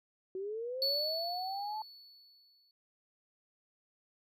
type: linear sweep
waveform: sine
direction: up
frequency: 369.3 to 879 Hz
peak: -36 dBFS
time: 0.35-1.82 s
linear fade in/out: 2 ms
type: tone with exponential decay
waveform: triangle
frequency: 4435 Hz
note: C#8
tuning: in tune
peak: -27 dBFS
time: 0.82-2.71 s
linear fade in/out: 1 ms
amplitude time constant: 410 ms
effects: none